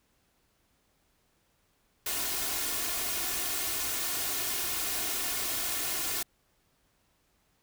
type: noise with comb filter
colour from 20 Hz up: white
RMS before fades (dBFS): -32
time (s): 2.06-6.23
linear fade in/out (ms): 5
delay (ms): 2.8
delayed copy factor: +0.6
effects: pink hiss -71 dBFS RMS until 7.62 s